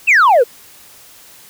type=exponential sweep; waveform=sine; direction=down; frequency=2774 to 440 Hz; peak=-4 dBFS; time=0.07-0.44 s; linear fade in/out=20 ms; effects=tanh soft clip ceiling -5 dBFS + white hiss -42 dBFS RMS until 1.49 s